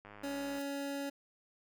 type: click train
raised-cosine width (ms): 0.5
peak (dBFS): -36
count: 56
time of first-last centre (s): 0.05-0.584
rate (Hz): 103
type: tone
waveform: 25% pulse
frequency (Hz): 280.3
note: C#4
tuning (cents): +19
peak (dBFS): -33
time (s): 0.23-1.1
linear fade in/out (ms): 10
type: noise with exponential growth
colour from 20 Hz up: blue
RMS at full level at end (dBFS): -48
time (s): 0.48-0.62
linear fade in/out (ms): 5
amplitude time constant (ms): 29
effects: none